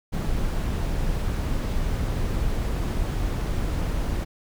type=noise; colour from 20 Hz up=brown; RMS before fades=-25 dBFS; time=0.12-4.25 s; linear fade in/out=20 ms; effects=none